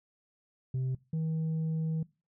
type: tone pair in turn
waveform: sine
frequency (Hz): 130 / 159.83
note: C3 / D#3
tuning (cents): -11 / +47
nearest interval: major third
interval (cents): 358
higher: second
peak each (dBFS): -26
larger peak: neither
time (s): 0.74-0.95 / 1.13-2.03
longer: second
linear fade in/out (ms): 5
effects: noise-tail reverb RT60 0.3 s tail -23 dB re dry + tanh soft clip ceiling -28 dBFS